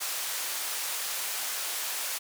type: band-pass noise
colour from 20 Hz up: white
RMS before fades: -33 dBFS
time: 0-2.19 s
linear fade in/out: 20 ms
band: 620 to 15000 Hz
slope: 12 dB/octave
effects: none